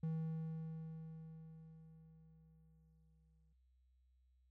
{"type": "tone with exponential decay", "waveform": "triangle", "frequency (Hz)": 160.5, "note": "E3", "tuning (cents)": -46, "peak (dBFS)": -35, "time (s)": [0.03, 3.53], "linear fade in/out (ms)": 5, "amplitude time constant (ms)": 760, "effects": ["noise-tail reverb RT60 0.5 s tail -21 dB re dry", "added 63 Hz sine -70 dBFS peak until 4.5 s"]}